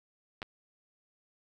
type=clicks; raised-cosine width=0.3 ms; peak=-23 dBFS; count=2; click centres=0.419 / 0.428 s; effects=none